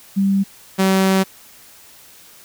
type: tone pair in turn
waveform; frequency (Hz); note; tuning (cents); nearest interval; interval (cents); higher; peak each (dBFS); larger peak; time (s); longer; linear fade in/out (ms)
sine / sawtooth; 196 / 190.97; G3 / G3; 0 / -45; unison; 45; first; -13 / -9; second; 0.16-0.44 / 0.78-1.24; second; 20
effects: white hiss -45 dBFS RMS until 2.44 s